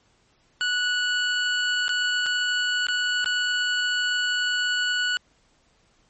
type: tone with dropouts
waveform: 25% pulse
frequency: 1472 Hz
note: F#6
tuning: 9 cents flat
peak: -18 dBFS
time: 0.61-5.17 s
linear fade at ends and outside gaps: 0 ms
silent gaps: 1.881-1.892 / 2.261-2.265 / 2.868-2.885 / 3.244-3.259 s
effects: pink hiss -63 dBFS RMS until 6.09 s + MP3 32 kbps